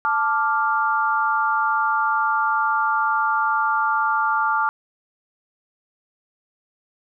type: chord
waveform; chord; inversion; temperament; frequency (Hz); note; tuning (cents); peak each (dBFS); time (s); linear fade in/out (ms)
sine; D minor; second; equal; 880 / 1174.7 / 1396.9; A5 / D6 / F6; 0 / 0 / 0; -22; 0.05-4.69; 0
effects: none